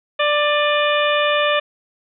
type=harmonic tone with a mistuned harmonic; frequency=590 Hz; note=D5; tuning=8 cents sharp; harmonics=1 / 2 / 3 / 4 / 5 / 6; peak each=-18 / -21 / -23 / -24 / -25 / -26 dBFS; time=0.19-1.6 s; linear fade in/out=10 ms; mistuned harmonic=4; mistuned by=+46 cents; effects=none